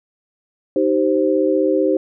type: chord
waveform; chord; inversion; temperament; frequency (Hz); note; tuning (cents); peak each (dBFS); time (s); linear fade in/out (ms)
sine; C minor; first; equal with one note detuned; 311.1 / 386.8 / 523.3; Eb4 / G4 / C5; 0 / -23 / 0; -18; 0.76-1.97; 2
effects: none